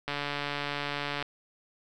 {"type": "click train", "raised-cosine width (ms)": 0.3, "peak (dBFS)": -16, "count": 166, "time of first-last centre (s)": [0.08, 1.226], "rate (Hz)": 144, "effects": []}